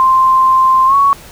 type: tone with pitch glide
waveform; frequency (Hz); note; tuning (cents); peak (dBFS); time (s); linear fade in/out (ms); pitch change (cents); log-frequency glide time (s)
sine; 1046.5 to 1115.2; C6 to C#6; 0 to +10; -6; 0-1.13; 0; +110; 0.86-0.95
effects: pink hiss -36 dBFS RMS until 1.31 s